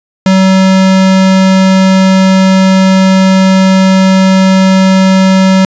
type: tone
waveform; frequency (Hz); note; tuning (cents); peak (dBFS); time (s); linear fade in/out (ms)
square; 189.7; F#3; +43; -4; 0.26-5.65; 2
effects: resampled to 16000 Hz + 7-bit